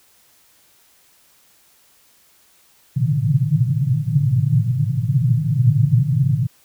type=band-pass noise; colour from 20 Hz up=pink; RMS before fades=-17 dBFS; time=2.96-6.47 s; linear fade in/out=10 ms; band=110 to 160 Hz; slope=96 dB/octave; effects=white hiss -55 dBFS RMS until 6.64 s